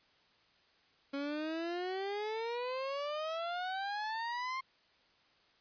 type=exponential sweep; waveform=30% pulse; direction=up; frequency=275.4 to 1068 Hz; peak=-33 dBFS; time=1.13-4.61 s; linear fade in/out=10 ms; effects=white hiss -68 dBFS RMS until 5.6 s + resampled to 11025 Hz